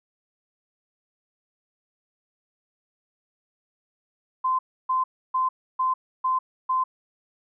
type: tone bursts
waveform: sine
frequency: 1034 Hz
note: C6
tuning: 21 cents flat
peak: -20 dBFS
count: 6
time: 4.44-6.84 s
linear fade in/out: 10 ms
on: 150 ms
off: 300 ms
effects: none